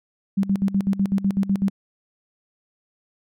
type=tone with tremolo; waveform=sine; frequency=196 Hz; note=G3; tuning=in tune; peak=-16 dBFS; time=0.37-1.7 s; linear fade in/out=10 ms; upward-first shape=square; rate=8 Hz; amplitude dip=80%; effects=none